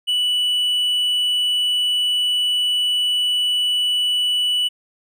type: tone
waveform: triangle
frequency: 2960 Hz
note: F#7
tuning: in tune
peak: -15 dBFS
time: 0.07-4.69 s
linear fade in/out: 20 ms
effects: none